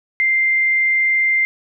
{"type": "tone", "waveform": "sine", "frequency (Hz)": 2093, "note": "C7", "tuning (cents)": 0, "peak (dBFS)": -13, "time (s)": [0.2, 1.45], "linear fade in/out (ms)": 0, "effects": []}